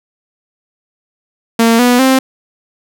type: tone with pitch steps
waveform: sawtooth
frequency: 229 / 245.4 / 263.1 Hz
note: A#3 / B3 / C4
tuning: -31 / -11 / +10 cents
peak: -3 dBFS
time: 1.59-2.19 s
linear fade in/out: 5 ms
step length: 200 ms
effects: none